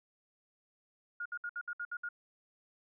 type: tone bursts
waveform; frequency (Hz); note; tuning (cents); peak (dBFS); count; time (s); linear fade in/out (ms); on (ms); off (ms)
sine; 1428; F6; +38; -36; 8; 1.2-2.089; 5; 56; 63
effects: none